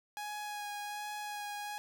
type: tone with vibrato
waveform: sawtooth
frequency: 830.6 Hz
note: G#5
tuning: in tune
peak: -35 dBFS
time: 0.17-1.78 s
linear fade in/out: 0 ms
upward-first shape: sine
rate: 1.3 Hz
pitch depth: 14 cents each way
effects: none